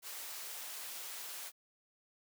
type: high-pass noise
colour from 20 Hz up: white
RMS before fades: -45 dBFS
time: 0.02-1.52 s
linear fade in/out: 50 ms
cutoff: 510 Hz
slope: 12 dB/octave
effects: none